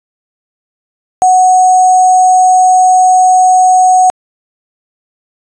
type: tone with sample-and-hold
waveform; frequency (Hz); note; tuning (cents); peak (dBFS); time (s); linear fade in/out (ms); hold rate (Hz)
sine; 740; F#5; 0; -3; 1.22-4.1; 0; 7350
effects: resampled to 22050 Hz